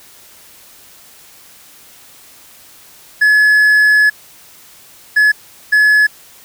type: tone bursts at uneven times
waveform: triangle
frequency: 1704 Hz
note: G#6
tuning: 44 cents sharp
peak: -5 dBFS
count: 3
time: 3.21-4.1 / 5.16-5.32 / 5.72-6.07 s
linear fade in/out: 10 ms
effects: white hiss -42 dBFS RMS until 6.44 s